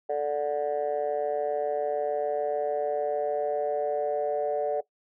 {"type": "chord", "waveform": "sine", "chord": "D major", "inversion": "second", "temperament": "just", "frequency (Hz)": [440.5, 587.3, 734.2], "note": ["A4", "D5", "F#5"], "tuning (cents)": [2, 0, -14], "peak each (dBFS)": [-28, -27, -30], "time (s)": [0.09, 4.81], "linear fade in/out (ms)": 10, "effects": ["noise-tail reverb RT60 0.1 s tail -18 dB re dry", "tanh soft clip ceiling -19 dBFS"]}